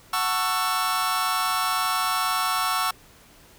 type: chord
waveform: sawtooth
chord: F# minor seventh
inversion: none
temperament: just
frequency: 740 / 888 / 1110 / 1332 Hz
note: F#5 / A5 / C#6 / E6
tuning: 0 / +16 / +2 / +18 cents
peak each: -26 / -28 / -22 / -22 dBFS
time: 0.13-2.91 s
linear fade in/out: 5 ms
effects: pink hiss -52 dBFS RMS until 3.58 s